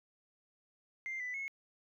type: tone with pitch steps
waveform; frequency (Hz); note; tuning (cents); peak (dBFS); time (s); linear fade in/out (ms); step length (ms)
sine; 2095 / 1992 / 2182; C7 / B6 / C#7; +2 / +14 / -28; -36; 1.06-1.48; 0; 140
effects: tanh soft clip ceiling -34 dBFS + 13-bit